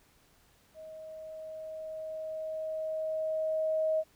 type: tone with level ramp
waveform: sine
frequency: 631 Hz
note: D#5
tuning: 24 cents sharp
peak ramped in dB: -44 to -25 dBFS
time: 0.74-4.04 s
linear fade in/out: 50 ms
effects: pink hiss -65 dBFS RMS until 4.15 s